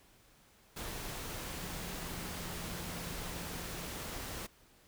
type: tone in noise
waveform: sine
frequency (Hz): 174.61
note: F3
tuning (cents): 0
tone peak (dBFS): -49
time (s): 1.57-3.88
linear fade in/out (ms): 10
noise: pink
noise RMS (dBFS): -42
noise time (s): 0.76-4.47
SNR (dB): -10
effects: pink hiss -64 dBFS RMS until 4.87 s